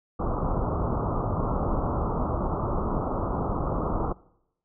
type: low-pass noise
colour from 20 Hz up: pink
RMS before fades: -27 dBFS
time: 0.19-4.13 s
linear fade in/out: 10 ms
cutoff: 1300 Hz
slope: 96 dB/octave
effects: noise-tail reverb RT60 0.8 s tail -22 dB re dry